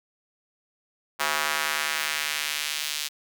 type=tone with high-pass filter sweep; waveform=square; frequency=74.9 Hz; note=D2; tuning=35 cents sharp; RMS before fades=-28 dBFS; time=1.19-3.09 s; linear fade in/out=20 ms; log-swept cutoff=1100 to 3500 Hz; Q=1.1; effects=none